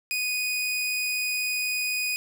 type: tone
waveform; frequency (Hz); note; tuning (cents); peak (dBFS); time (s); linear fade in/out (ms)
sawtooth; 2483; D#7; -4; -22; 0.11-2.16; 0
effects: none